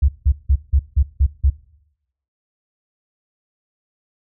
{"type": "tone bursts", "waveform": "sine", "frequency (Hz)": 69.3, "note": "C#2", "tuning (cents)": 0, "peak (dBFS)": -10, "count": 7, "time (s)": [0.02, 1.502], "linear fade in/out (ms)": 10, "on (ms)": 66, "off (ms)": 170, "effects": ["noise-tail reverb RT60 0.8 s tail -19 dB re dry"]}